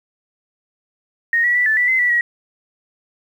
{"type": "tone with pitch steps", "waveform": "sine", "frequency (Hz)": [1860, 1936, 1966, 1752, 1966, 2054, 1958, 1909], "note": ["A#6", "B6", "B6", "A6", "B6", "C7", "B6", "A#6"], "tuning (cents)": [-4, -35, -8, -8, -8, -33, -15, 41], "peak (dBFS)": -13, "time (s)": [1.33, 2.21], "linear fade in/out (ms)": 2, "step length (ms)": 110, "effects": ["8-bit"]}